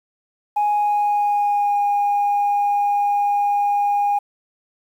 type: tone with pitch glide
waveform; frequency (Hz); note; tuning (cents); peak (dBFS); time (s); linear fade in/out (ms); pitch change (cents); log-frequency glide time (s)
sine; 830.6 to 815.9; G#5 to G#5; 0 to -31; -14; 0.56-4.19; 10; -31; 0.72-1.83
effects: tanh soft clip ceiling -13 dBFS + 8-bit